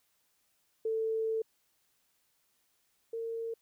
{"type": "tone pair in turn", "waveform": "sine", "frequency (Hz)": [444.5, 456.5], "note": ["A4", "A#4"], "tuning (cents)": [18, -36], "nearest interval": "unison", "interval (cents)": 46, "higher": "second", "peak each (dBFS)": [-29, -34], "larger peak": "first", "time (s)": [[0.85, 1.42], [3.13, 3.54]], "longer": "first", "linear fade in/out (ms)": 5, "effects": ["white hiss -74 dBFS RMS until 3.61 s"]}